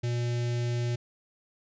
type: tone with notch filter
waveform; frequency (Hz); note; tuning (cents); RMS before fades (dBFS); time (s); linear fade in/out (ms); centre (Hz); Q
square; 120; B2; -49; -29; 0.03-0.96; 10; 1100; 0.92
effects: resampled to 16000 Hz